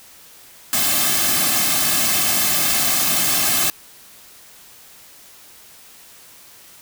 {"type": "noise with comb filter", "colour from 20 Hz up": "white", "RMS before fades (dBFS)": -18, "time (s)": [0.73, 3.7], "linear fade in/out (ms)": 0, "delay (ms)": 2.1, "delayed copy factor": -0.85, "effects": ["white hiss -45 dBFS RMS until 6.81 s"]}